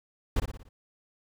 brown noise with echo, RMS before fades -24 dBFS, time 0.36-0.4 s, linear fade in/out 5 ms, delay 58 ms, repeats 5, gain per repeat -6 dB, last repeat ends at 0.69 s, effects none

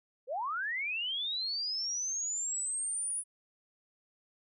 sine linear sweep, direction up, 460 to 9910 Hz, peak -32 dBFS, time 0.27-3.24 s, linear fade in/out 50 ms, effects none

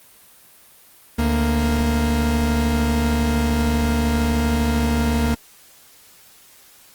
40% pulse tone pair together, 73.42 / 233.1 Hz, D2 / A#3, 0 / 0 cents, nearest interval octave + minor sixth, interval 2000 cents, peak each -19 dBFS, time 1.18-5.35 s, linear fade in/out 10 ms, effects white hiss -49 dBFS RMS until 6.94 s + Opus 32 kbps

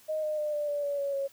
sine tone with pitch steps, 622.3 / 611.6 / 601.1 / 590.8 / 580.6 / 570.7 / 560.8 / 551.2 Hz, D#5 / D#5 / D5 / D5 / D5 / D5 / C#5 / C#5, 0 / -30 / +40 / +10 / -20 / -50 / +20 / -10 cents, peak -28 dBFS, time 0.08-1.28 s, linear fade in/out 20 ms, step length 150 ms, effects white hiss -58 dBFS RMS until 1.32 s

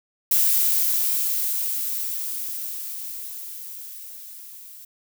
violet noise with level ramp, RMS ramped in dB -18 to -43 dBFS, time 0.31-4.85 s, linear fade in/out 5 ms, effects none

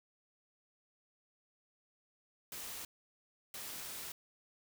white noise bursts at uneven times, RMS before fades -45 dBFS, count 2, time 2.52-2.85 / 3.54-4.12 s, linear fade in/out 2 ms, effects none

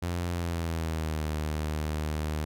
sawtooth tone with pitch glide, 87.1 to 76.71 Hz, F2 to D#2, -4 to -24 cents, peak -25 dBFS, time 0.02-2.45 s, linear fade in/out 10 ms, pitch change -220 cents, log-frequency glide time 0.31-1.26 s, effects none

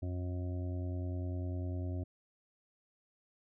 harmonic tone, 90 Hz, F#2, 47 cents flat, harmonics 1 / 2 / 3 / 4 / 6 / 7 / 8, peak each -35 / -51 / -44 / -49 / -56 / -51 / -61 dBFS, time 0.02-2.04 s, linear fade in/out 10 ms, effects none

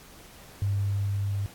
sine tone with level ramp, 99.9 Hz, G2, 33 cents sharp, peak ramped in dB -23 to -26 dBFS, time 0.62-1.46 s, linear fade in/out 0 ms, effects pink hiss -50 dBFS RMS until 1.54 s + AAC 64 kbps

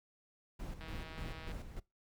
brown noise with tremolo, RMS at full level -43 dBFS, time 0.59-1.8 s, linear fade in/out 10 ms, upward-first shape square, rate 3.4 Hz, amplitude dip 55%
click train, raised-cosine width 0.3 ms, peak -34 dBFS, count 114, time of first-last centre 0.81-1.516 s, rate 160 Hz
effects noise-tail reverb RT60 0.2 s tail -22 dB re dry

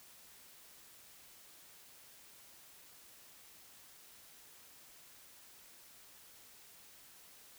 silence, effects white hiss -59 dBFS RMS until 7.58 s

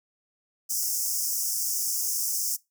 pink high-pass noise, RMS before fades -28 dBFS, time 0.69-2.57 s, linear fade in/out 20 ms, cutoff 5200 Hz, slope 96 dB/octave, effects noise-tail reverb RT60 0.2 s tail -21 dB re dry

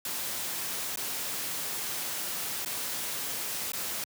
white noise with dropouts, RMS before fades -34 dBFS, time 0.05-4.04 s, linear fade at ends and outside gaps 2 ms, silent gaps 0.959-0.972 / 2.649-2.659 / 3.72-3.733 s, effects high-pass 100 Hz 12 dB/octave

